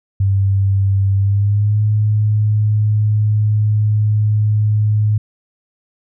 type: tone with pitch glide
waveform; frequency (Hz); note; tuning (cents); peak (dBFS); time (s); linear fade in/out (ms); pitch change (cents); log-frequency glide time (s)
sine; 98 to 106.25; G2 to G#2; 0 to +40; -11; 0.2-5.18; 5; +140; 1.15-1.82
effects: none